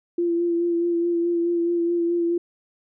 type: tone with vibrato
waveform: sine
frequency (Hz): 342.3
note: F4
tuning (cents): -35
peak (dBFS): -19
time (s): 0.18-2.38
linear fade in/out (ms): 5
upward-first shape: sine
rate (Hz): 4.7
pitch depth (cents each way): 22
effects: none